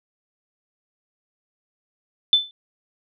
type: tone with exponential decay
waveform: sine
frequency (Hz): 3520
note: A7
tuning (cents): 0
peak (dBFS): -8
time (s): 2.33-2.51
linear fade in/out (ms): 1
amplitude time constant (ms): 39
effects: none